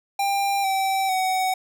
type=tone with pitch steps; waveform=square; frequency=795 / 772.4 / 750.4 Hz; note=G5 / G5 / F#5; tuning=+24 / -26 / +24 cents; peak=-21 dBFS; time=0.19-1.54 s; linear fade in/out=5 ms; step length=450 ms; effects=none